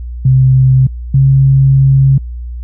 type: tone pair in turn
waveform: sine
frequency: 130.81 / 135.34 Hz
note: C3 / C#3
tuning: 0 / -41 cents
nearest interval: minor second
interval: 59 cents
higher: second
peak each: -4 dBFS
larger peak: neither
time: 0.25-0.87 / 1.14-2.18 s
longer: second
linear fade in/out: 5 ms
effects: added 60 Hz sine -20 dBFS peak until 2.63 s